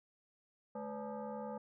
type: tone with frequency modulation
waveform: sine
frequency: 143.8 Hz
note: D3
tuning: 36 cents flat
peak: -40 dBFS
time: 0.75-1.58 s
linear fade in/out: 5 ms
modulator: 358 Hz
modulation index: 2.3
effects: none